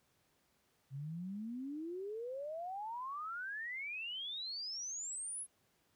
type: exponential sweep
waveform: sine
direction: up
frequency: 130.81 to 10860 Hz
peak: -40 dBFS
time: 0.9-5.47 s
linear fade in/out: 50 ms
effects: pink hiss -75 dBFS RMS until 5.95 s + high-pass 80 Hz 12 dB/octave